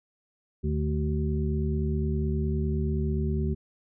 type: harmonic tone with a mistuned harmonic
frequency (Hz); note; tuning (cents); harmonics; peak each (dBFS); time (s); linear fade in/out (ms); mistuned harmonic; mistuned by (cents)
75.6; D#2; -49; 1 / 2 / 3 / 5; -27 / -30 / -32 / -34; 0.63-3.55; 20; 3; -46
effects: none